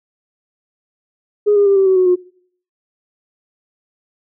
sine tone with pitch steps, 415.3 / 405.6 / 396.1 / 386.8 / 377.8 / 368.9 / 360.3 Hz, G#4 / G#4 / G4 / G4 / F#4 / F#4 / F#4, 0 / -41 / +18 / -23 / +36 / -5 / -46 cents, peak -8 dBFS, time 1.46-2.16 s, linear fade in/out 20 ms, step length 100 ms, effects noise-tail reverb RT60 0.6 s tail -24 dB re dry + tanh soft clip ceiling -4 dBFS

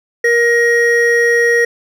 triangle tone pair together, 471.6 / 1883.9 Hz, A#4 / A#6, +20 / +18 cents, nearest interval 2 octaves, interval 2398 cents, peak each -10 dBFS, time 0.24-1.65 s, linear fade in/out 5 ms, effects none

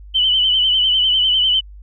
sine tone with vibrato, 3031 Hz, F#7, 41 cents sharp, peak -12 dBFS, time 0.14-1.61 s, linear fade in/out 20 ms, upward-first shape sine, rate 10 Hz, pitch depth 57 cents each way, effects added 50 Hz sine -35 dBFS peak until 1.82 s

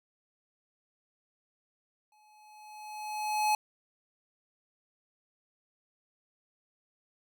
square tone with exponential growth, 850 Hz, G#5, 40 cents sharp, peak -24 dBFS, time 2.12-3.55 s, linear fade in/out 2 ms, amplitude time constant 310 ms, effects none

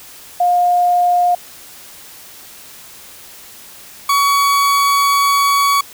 sine / 40% pulse tone pair in turn, 710 / 1127.1 Hz, F5 / C#6, +28 / +28 cents, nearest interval minor sixth, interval 800 cents, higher second, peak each -10 dBFS, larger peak neither, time 0.4-1.35 / 4.09-5.81 s, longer second, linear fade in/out 5 ms, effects white hiss -38 dBFS RMS until 5.93 s

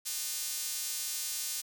sawtooth tone with high-pass filter, 304.1 Hz, D#4, 40 cents flat, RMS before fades -36 dBFS, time 0.05-1.62 s, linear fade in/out 20 ms, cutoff 6200 Hz, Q 0.87, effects none

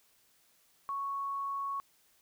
sine tone, 1108.7 Hz, C#6, in tune, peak -33 dBFS, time 0.89-1.8 s, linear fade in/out 0 ms, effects white hiss -68 dBFS RMS until 2.21 s

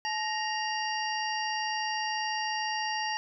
harmonic tone with a mistuned harmonic, 934 Hz, A#5, 3 cents sharp, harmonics 1 / 2 / 3 / 5 / 6, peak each -32 / -35 / -37 / -39 / -40 dBFS, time 0.05-3.17 s, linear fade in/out 0 ms, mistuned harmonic 1, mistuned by -140 cents, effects none

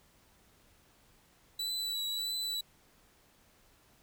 40% pulse tone with vibrato, 3951 Hz, B7, in tune, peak -32 dBFS, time 1.59-2.61 s, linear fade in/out 5 ms, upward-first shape triangle, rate 1.6 Hz, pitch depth 27 cents each way, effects pink hiss -65 dBFS RMS until 4.02 s

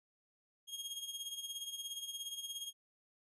sawtooth tone with tremolo, 3258 Hz, G#7, 34 cents flat, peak -36 dBFS, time 0.67-2.73 s, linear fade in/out 50 ms, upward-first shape sine, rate 17 Hz, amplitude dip 65%, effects resampled to 32000 Hz

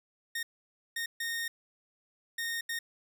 sawtooth tone bursts at uneven times, 1846 Hz, A#6, 17 cents flat, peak -29 dBFS, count 5, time 0.35-0.43 / 0.96-1.06 / 1.2-1.48 / 2.38-2.61 / 2.69-2.79 s, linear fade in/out 5 ms, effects none

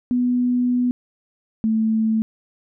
sine tone pair in turn, 246.9 / 220.8 Hz, B3 / A3, 0 / +6 cents, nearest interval major second, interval 194 cents, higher first, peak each -16 dBFS, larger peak neither, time 0.11-0.91 / 1.64-2.22 s, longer first, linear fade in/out 0 ms, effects none

